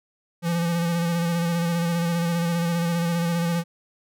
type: tone with vibrato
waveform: square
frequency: 170 Hz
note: F3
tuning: 46 cents flat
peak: -22 dBFS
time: 0.42-3.64 s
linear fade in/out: 50 ms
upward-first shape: square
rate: 15 Hz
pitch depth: 24 cents each way
effects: none